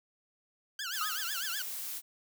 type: tone with vibrato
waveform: 15% pulse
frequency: 1528 Hz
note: G6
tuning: 45 cents flat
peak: -29 dBFS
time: 0.79-1.62 s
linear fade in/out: 2 ms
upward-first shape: triangle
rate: 8 Hz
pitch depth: 250 cents each way
type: noise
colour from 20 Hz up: blue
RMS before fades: -39 dBFS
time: 0.9-2.02 s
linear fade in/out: 50 ms
type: tone with exponential decay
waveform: triangle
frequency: 1258 Hz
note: D#6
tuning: 19 cents sharp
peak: -28 dBFS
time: 1.01-1.33 s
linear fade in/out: 2 ms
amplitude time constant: 68 ms
effects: none